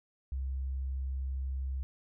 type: tone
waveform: sine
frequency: 66.3 Hz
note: C2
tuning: 23 cents sharp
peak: -32 dBFS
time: 0.32-1.83 s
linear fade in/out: 0 ms
effects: none